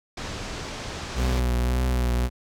pink low-pass noise, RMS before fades -34 dBFS, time 0.17-1.4 s, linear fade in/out 5 ms, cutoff 6900 Hz, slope 24 dB/octave
40% pulse tone with vibrato, 61.74 Hz, B1, in tune, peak -20 dBFS, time 1.15-2.3 s, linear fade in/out 50 ms, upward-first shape triangle, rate 1.8 Hz, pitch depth 46 cents each way
effects none

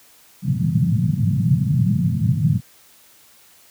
white band-pass noise, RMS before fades -18 dBFS, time 0.42-2.61 s, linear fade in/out 50 ms, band 100 to 190 Hz, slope 48 dB/octave, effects white hiss -51 dBFS RMS until 3.7 s + high-pass 60 Hz 12 dB/octave

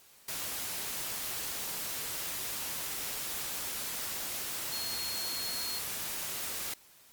sine tone in noise, 4294 Hz, C8, 44 cents sharp, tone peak -37 dBFS, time 4.72-5.79 s, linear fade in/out 5 ms, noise white, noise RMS -37 dBFS, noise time 0.28-6.74 s, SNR -3 dB, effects white hiss -59 dBFS RMS until 7.12 s + Opus 48 kbps

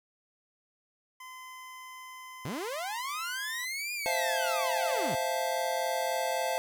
25% pulse tone, 1026 Hz, C6, 34 cents flat, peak -40 dBFS, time 1.2-3.65 s, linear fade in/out 5 ms
sawtooth linear two-way sweep, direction up then down, 110 to 2454 to 110 Hz, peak -30 dBFS, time 2.45-5.15 s, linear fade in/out 0 ms, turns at 3.93 s
square chord, F major seventh, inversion second, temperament just, 523.8 / 654.8 / 698.5 / 873.1 Hz, C5 / E5 / F5 / A5, +2 / -12 / 0 / -14 cents, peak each -35 dBFS, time 4.06-6.58 s, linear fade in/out 0 ms
effects none

